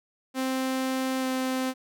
sawtooth tone with pitch glide, 261.6 to 259.5 Hz, C4 to C4, 0 to -14 cents, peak -22 dBFS, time 0.34-1.74 s, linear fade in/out 50 ms, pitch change -14 cents, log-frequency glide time 1.2-1.25 s, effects none

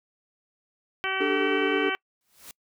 harmonic tone, 382.6 Hz, G4, 42 cents flat, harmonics 1 / 2 / 3 / 4 / 5 / 6 / 7 / 8, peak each -35 / -35 / -34 / -31 / -36 / -32 / -37 / -35 dBFS, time 1.04-1.95 s, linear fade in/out 0 ms
triangle chord, D suspended fourth, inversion none, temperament equal, 293.7 / 392 / 440 Hz, D4 / G4 / A4, 0 / 0 / 0 cents, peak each -26 dBFS, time 1.2-1.9 s, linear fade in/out 10 ms
white noise with exponential growth, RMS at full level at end -40 dBFS, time 2.21-2.51 s, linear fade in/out 1 ms, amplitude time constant 65 ms
effects noise-tail reverb RT60 0.1 s tail -26 dB re dry

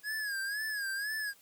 square tone with vibrato, 1659 Hz, G#6, 2 cents flat, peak -34 dBFS, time 0.03-1.34 s, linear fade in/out 50 ms, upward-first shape sine, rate 2 Hz, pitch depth 97 cents each way, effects white hiss -62 dBFS RMS until 1.41 s

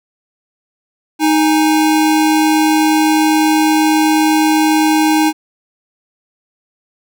square tone pair together, 311.1 / 825.3 Hz, D#4 / G#5, 0 / -11 cents, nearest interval octave + perfect fourth, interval 1689 cents, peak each -11 / -17 dBFS, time 1.19-5.33 s, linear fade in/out 50 ms, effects none

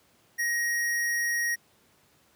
square tone, 1884 Hz, A#6, 18 cents sharp, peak -26 dBFS, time 0.38-1.56 s, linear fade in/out 20 ms, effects pink hiss -63 dBFS RMS until 2.35 s + high-pass 100 Hz 12 dB/octave

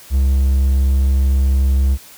triangle tone, 67 Hz, C2, 42 cents sharp, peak -9 dBFS, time 0.1-1.98 s, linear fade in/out 50 ms, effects white hiss -41 dBFS RMS until 2.17 s

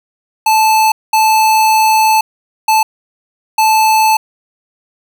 square tone bursts at uneven times, 874 Hz, A5, 12 cents flat, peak -8 dBFS, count 4, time 0.46-0.92 / 1.13-2.21 / 2.68-2.83 / 3.58-4.17 s, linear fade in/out 5 ms, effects 8-bit

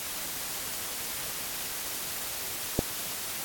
click, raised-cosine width 2 ms, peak -10 dBFS, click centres 2.791 s, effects white hiss -35 dBFS RMS until 3.44 s + AAC 64 kbps

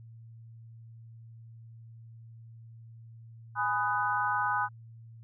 sine chord, G# minor seventh, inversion none, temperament just, 830.6 / 996.7 / 1245.9 / 1495.1 Hz, G#5 / B5 / D#6 / F#6, 0 / +16 / +2 / +18 cents, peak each -32 dBFS, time 3.55-4.69 s, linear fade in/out 50 ms, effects added 114 Hz sine -47 dBFS peak until 5.23 s

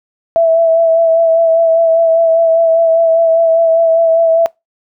sine tone with vibrato, 659.3 Hz, E5, in tune, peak -6 dBFS, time 0.36-4.46 s, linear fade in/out 0 ms, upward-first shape sine, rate 5 Hz, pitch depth 23 cents each way, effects noise-tail reverb RT60 0.2 s tail -24 dB re dry

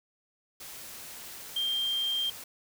sine tone in noise, 3181 Hz, G7, 25 cents sharp, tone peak -27 dBFS, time 1.56-2.3 s, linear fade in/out 5 ms, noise white, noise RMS -44 dBFS, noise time 0.6-2.44 s, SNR +14 dB, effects none

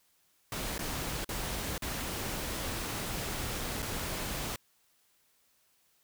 pink noise with dropouts, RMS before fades -36 dBFS, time 0.52-4.56 s, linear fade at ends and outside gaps 2 ms, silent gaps 0.781-0.791 / 1.246-1.29 / 1.78-1.821 / 3.822-3.826 s, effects white hiss -70 dBFS RMS until 6.03 s

